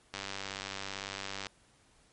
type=click train; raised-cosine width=0.2 ms; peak=-20 dBFS; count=131; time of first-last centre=0.14-1.468 s; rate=97.9 Hz; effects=pink hiss -65 dBFS RMS until 2.12 s + MP3 48 kbps